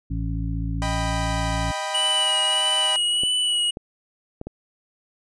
harmonic tone, 55.5 Hz, A1, 16 cents sharp, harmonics 1 / 2 / 3 / 5, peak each -26 / -29 / -31 / -33 dBFS, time 0.1-1.72 s, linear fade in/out 10 ms
sawtooth chord, Eb augmented, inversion none, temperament equal with one note detuned, 622.3 / 787.6 / 987.8 Hz, Eb5 / G5 / B5, 0 / +8 / 0 cents, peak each -27 / -26 / -26 dBFS, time 0.82-2.96 s, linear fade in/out 0 ms
square tone with vibrato, 2941 Hz, F#7, 11 cents flat, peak -20 dBFS, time 1.94-3.71 s, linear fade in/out 10 ms, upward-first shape sine, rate 1.6 Hz, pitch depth 25 cents each way
clicks, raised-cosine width 2 ms, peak -19 dBFS, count 4, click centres 3.235 / 3.771 / 4.414 / 4.47 s
effects resampled to 22050 Hz

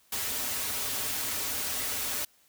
white noise with comb filter, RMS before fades -32 dBFS, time 0.12-2.25 s, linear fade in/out 5 ms, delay 5.8 ms, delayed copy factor -0.75, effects white hiss -64 dBFS RMS until 2.48 s

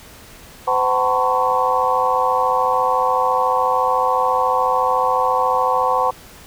sine tone cluster, 512 / 754 / 894 / 1013 / 1107 Hz, C5 / F#5 / A5 / B5 / C#6, -38 / +32 / +27 / +44 / -3 cents, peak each -21 dBFS, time 0.67-6.11 s, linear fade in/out 10 ms, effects pink hiss -42 dBFS RMS until 6.46 s

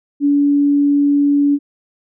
sine tone, 286.1 Hz, D4, 45 cents flat, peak -10 dBFS, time 0.2-1.59 s, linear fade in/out 50 ms, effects none

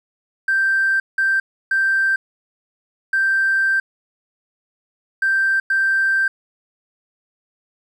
triangle tone bursts at uneven times, 1568 Hz, G6, in tune, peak -11 dBFS, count 6, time 0.48-1 / 1.18-1.4 / 1.71-2.16 / 3.13-3.8 / 5.22-5.6 / 5.7-6.28 s, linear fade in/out 5 ms, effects tanh soft clip ceiling -12 dBFS

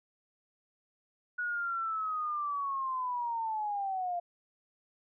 sine linear sweep, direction down, 1465 to 690 Hz, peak -31 dBFS, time 1.38-4.2 s, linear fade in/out 10 ms, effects none

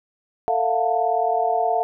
sine tone cluster, 447.5 / 673 / 712 / 890 Hz, A4 / E5 / F5 / A5, +29 / +36 / +33 / +20 cents, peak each -26 / -24 / -20 / -28 dBFS, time 0.48-1.83 s, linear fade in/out 0 ms, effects none

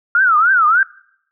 sine tone with vibrato, 1377 Hz, F6, 25 cents flat, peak -9 dBFS, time 0.15-0.83 s, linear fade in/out 2 ms, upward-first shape triangle, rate 3.4 Hz, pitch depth 260 cents each way, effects noise-tail reverb RT60 0.7 s tail -23 dB re dry

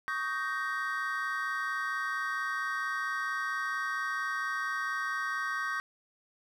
triangle chord, Eb dominant seventh, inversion third, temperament just, 1120.1 / 1244.5 / 1555.6 / 1866.8 Hz, Db6 / Eb6 / G6 / Bb6, +18 / 0 / -14 / +2 cents, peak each -35 / -37 / -33 / -35 dBFS, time 0.08-5.8 s, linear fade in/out 0 ms, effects none

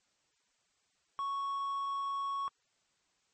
triangle tone with quantisation, 1109 Hz, C#6, in tune, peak -31 dBFS, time 1.19-2.48 s, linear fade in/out 0 ms, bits 10, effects white hiss -75 dBFS RMS until 3.33 s + MP3 32 kbps

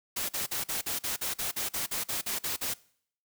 white noise bursts, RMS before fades -32 dBFS, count 15, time 0.16-2.74 s, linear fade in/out 10 ms, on 130 ms, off 45 ms, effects noise-tail reverb RT60 0.6 s tail -22 dB re dry

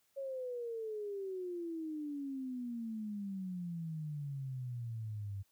sine exponential sweep, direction down, 554.4 to 96.8 Hz, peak -38 dBFS, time 0.16-5.43 s, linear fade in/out 20 ms, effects white hiss -75 dBFS RMS until 5.51 s + high-pass 60 Hz 12 dB/octave

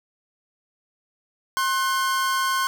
45% pulse tone pair together, 1064 / 1499.1 Hz, C6 / F#6, +29 / +22 cents, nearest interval tritone, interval 593 cents, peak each -22 / -26 dBFS, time 1.57-2.67 s, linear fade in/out 0 ms, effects none

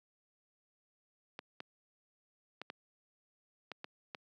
clicks, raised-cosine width 0.3 ms, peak -26 dBFS, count 7, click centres 1.391 / 1.604 / 2.616 / 2.701 / 3.717 / 3.844 / 4.148 s, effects high-pass 200 Hz 12 dB/octave

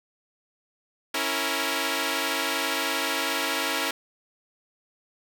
5% pulse chord, A# diminished, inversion first, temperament equal, 277.2 / 329.6 / 466.2 Hz, C#4 / E4 / A#4, 0 / 0 / 0 cents, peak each -18 dBFS, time 1.14-3.91 s, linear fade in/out 5 ms, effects none

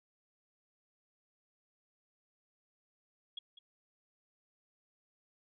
sine tone with echo, 3322 Hz, G#7, in tune, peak -39 dBFS, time 3.37-3.39 s, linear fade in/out 5 ms, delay 200 ms, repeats 1, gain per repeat -13 dB, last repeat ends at 3.59 s, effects none

